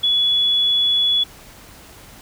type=tone; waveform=sine; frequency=3400 Hz; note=G#7; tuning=40 cents sharp; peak=-14 dBFS; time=0.03-1.24 s; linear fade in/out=10 ms; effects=pink hiss -43 dBFS RMS until 2.21 s